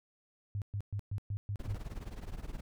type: tone bursts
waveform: sine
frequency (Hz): 101.5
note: G#2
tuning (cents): -39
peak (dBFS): -33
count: 7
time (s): 0.55-1.746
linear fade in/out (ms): 0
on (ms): 68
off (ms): 120
type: noise with tremolo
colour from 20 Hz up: brown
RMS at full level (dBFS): -38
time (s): 1.59-2.61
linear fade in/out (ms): 10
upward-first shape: triangle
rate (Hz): 19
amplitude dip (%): 90
effects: none